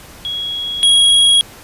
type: tone pair in turn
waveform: sine / square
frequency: 3322 / 3308 Hz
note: G#7 / G#7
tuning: 0 / -8 cents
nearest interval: unison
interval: 8 cents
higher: first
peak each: -19 / -8 dBFS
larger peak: second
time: 0.25-0.83 / 0.83-1.41 s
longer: neither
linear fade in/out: 0 ms
effects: pink hiss -38 dBFS RMS until 1.63 s + resampled to 32000 Hz